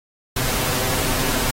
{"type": "noise with comb filter", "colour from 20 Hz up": "pink", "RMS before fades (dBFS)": -22, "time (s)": [0.36, 1.51], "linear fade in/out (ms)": 5, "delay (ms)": 7.8, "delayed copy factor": 0.6, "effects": ["AAC 48 kbps"]}